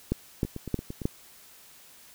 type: two click trains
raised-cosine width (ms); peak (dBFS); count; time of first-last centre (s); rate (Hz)
3; -12 / -22; 4 / 6; 0.12-1.055 / 0.45-1.018; 3.21 / 8.81
effects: white hiss -53 dBFS RMS until 2.14 s